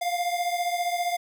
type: beating tone pair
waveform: square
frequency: 698.5 / 713.5 Hz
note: F5 / F5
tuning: 0 / +37 cents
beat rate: 15 Hz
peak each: -27 / -31 dBFS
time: 0.01-1.17 s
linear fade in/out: 10 ms
effects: none